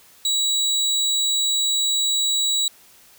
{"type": "tone", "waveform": "30% pulse", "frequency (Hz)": 3900, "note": "B7", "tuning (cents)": -23, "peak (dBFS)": -16, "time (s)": [0.25, 2.68], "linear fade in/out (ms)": 2, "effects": ["white hiss -51 dBFS RMS until 3.18 s"]}